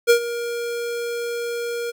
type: tone with ADSR envelope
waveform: square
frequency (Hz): 472.4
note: A#4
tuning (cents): +23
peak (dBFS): -10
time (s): 0.07-1.92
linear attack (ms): 31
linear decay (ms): 90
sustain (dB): -15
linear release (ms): 25
effects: none